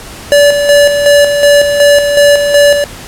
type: tone with tremolo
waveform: square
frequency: 577 Hz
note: D5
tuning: 31 cents flat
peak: -3 dBFS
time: 0.32-2.84 s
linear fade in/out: 0 ms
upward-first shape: square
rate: 2.7 Hz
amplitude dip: 50%
effects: pink hiss -28 dBFS RMS until 3.07 s + low-pass 12000 Hz 12 dB/octave